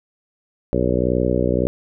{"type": "harmonic tone", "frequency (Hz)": 61.74, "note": "B1", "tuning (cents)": 0, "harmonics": [1, 2, 3, 4, 5, 6, 7, 8, 9], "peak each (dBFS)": [-25, -25, -25, -25, -25, -25, -25, -25, -25], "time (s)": [0.73, 1.67], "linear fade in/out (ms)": 0, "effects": []}